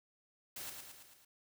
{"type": "noise with echo", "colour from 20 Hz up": "white", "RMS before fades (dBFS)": -45, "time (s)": [0.56, 0.7], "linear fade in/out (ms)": 5, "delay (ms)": 110, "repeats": 5, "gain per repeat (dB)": -4, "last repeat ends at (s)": 1.25, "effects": []}